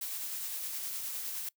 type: noise with tremolo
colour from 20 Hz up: blue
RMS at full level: -37 dBFS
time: 0.01-1.49 s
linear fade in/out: 5 ms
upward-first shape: sine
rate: 9.7 Hz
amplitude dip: 25%
effects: noise-tail reverb RT60 0.1 s tail -23 dB re dry